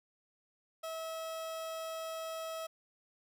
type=tone; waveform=30% pulse; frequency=647 Hz; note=E5; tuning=32 cents flat; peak=-36 dBFS; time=0.83-2.67 s; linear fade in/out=10 ms; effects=none